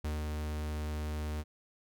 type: tone with ADSR envelope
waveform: 45% pulse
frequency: 75.9 Hz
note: D#2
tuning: 42 cents flat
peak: -32 dBFS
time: 0.04-1.44 s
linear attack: 7 ms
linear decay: 180 ms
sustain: -2 dB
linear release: 40 ms
effects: none